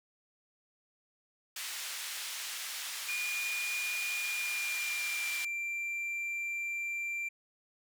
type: band-pass noise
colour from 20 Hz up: pink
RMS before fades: -40 dBFS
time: 1.56-5.45 s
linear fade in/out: 5 ms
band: 2000 to 14000 Hz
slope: 12 dB/octave
type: tone with pitch glide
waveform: triangle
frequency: 2432 to 2360 Hz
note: D#7 to D7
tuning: -40 to +8 cents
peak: -32 dBFS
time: 3.08-7.29 s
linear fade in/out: 10 ms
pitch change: -52 cents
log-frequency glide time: 4.09-5.42 s
effects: none